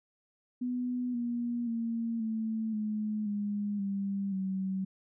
sine tone with pitch steps, 247.8 / 238.7 / 229.9 / 221.4 / 213.2 / 205.4 / 197.82 / 190.53 Hz, B3 / A#3 / A#3 / A3 / G#3 / G#3 / G3 / G3, +6 / +41 / -24 / +11 / +46 / -19 / +16 / -49 cents, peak -30 dBFS, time 0.61-4.85 s, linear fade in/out 10 ms, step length 530 ms, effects none

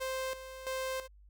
sawtooth tone with tremolo, 523.3 Hz, C5, in tune, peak -30 dBFS, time 0-1.08 s, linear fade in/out 20 ms, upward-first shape square, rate 1.5 Hz, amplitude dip 70%, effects added 50 Hz sine -55 dBFS peak until 1.29 s

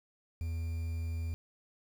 triangle tone with quantisation, 82.4 Hz, E2, in tune, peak -31 dBFS, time 0.41-1.34 s, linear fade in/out 0 ms, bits 9, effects none

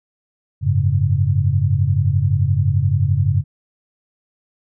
sine chord, F# suspended second, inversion none, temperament just, 92.5 / 104.06 / 138.75 Hz, F#2 / G#2 / C#3, 0 / +4 / +2 cents, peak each -18 dBFS, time 0.61-3.44 s, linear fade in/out 50 ms, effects none

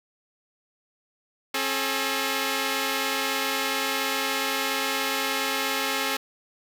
5% pulse tone pair together, 270 / 428.6 Hz, C#4 / A4, -45 / -45 cents, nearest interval minor sixth, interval 800 cents, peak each -16 dBFS, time 1.54-6.17 s, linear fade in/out 5 ms, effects none

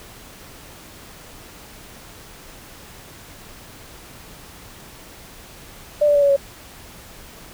sine tone with pitch steps, 593 / 583.5 / 574.1 / 564.9 / 555.9 Hz, D5 / D5 / D5 / C#5 / C#5, +17 / -11 / -39 / +33 / +5 cents, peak -12 dBFS, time 6.01-6.365 s, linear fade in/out 10 ms, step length 71 ms, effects pink hiss -42 dBFS RMS until 7.53 s

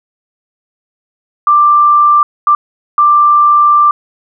sine tone bursts at uneven times, 1181 Hz, D6, 9 cents sharp, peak -4 dBFS, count 3, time 1.47-2.23 / 2.47-2.55 / 2.98-3.91 s, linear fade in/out 2 ms, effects none

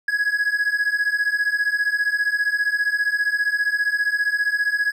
triangle beating tone pair, 1661.2 / 1676.2 Hz, G#6 / G#6, 0 / +16 cents, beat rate 15 Hz, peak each -21 / -19 dBFS, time 0.08-4.92 s, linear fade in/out 5 ms, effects none

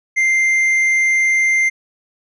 triangle tone with tanh clipping, 2093 Hz, C7, in tune, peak -13 dBFS, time 0.16-1.7 s, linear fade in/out 20 ms, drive 9 dB, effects none

